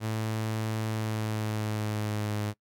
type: tone with pitch glide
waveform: sawtooth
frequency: 110 to 105.09 Hz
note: A2 to G#2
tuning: 0 to +21 cents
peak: -25 dBFS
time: 0-2.54 s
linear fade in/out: 50 ms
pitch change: -79 cents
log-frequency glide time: 0.87-2.38 s
effects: noise-tail reverb RT60 0.1 s tail -22 dB re dry